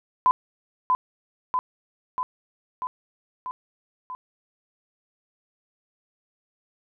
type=tone with echo; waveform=sine; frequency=1010 Hz; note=B5; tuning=39 cents sharp; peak=-14 dBFS; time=0.26-0.31 s; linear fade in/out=0 ms; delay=640 ms; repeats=6; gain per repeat=-3 dB; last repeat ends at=4.15 s; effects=none